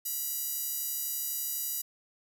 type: tone with high-pass filter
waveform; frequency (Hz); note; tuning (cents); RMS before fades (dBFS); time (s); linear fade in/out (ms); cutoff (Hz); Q
10% pulse; 972; B5; -28; -34; 0.05-1.82; 10; 9900; 2.9
effects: none